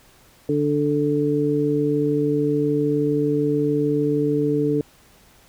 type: harmonic tone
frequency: 146.83 Hz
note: D3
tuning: in tune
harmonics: 1 / 2 / 3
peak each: -25 / -21 / -21 dBFS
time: 0.49-4.81 s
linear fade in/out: 2 ms
effects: pink hiss -53 dBFS RMS until 5.48 s